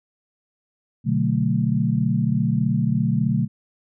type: chord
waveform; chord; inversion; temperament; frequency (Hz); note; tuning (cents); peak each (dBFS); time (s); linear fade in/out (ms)
sine; B minor seventh; none; equal; 123.47 / 146.83 / 185 / 220; B2 / D3 / F#3 / A3; 0 / 0 / 0 / 0; -23 / -23 / -24 / -23; 1.04-3.48; 50
effects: none